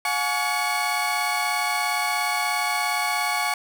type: tone cluster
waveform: 35% pulse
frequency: 720 / 844 / 1129 / 2221 Hz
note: F#5 / G#5 / C#6 / C#7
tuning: -47 / +28 / +31 / +3 cents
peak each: -27 / -26 / -27 / -25 dBFS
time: 0.05-3.54 s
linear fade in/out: 2 ms
effects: none